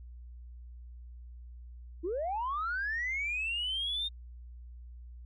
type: linear sweep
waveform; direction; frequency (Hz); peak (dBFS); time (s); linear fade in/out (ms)
sine; up; 310.6 to 3690; -30; 2.03-4.09; 20
effects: tanh soft clip ceiling -27 dBFS + added 60 Hz sine -45 dBFS peak until 5.25 s